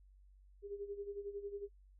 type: tone with tremolo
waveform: sine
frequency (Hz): 403.9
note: G#4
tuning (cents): -48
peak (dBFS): -39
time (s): 0.62-1.69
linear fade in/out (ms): 50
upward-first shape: sine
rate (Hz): 11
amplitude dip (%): 75
effects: noise-tail reverb RT60 0.1 s tail -25 dB re dry + added 48 Hz sine -60 dBFS peak until 1.99 s